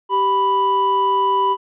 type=tone pair together; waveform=triangle; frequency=390.1 / 989.5 Hz; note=G4 / B5; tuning=-8 / +3 cents; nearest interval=octave + major third; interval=1611 cents; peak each=-20 / -13 dBFS; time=0.09-1.57 s; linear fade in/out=50 ms; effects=resampled to 8000 Hz